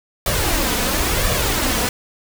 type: noise with flanger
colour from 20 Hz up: pink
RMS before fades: -19 dBFS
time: 0.26-1.89 s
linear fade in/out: 2 ms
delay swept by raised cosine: 1.7 to 4.1 ms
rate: 0.97 Hz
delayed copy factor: +0.55
effects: none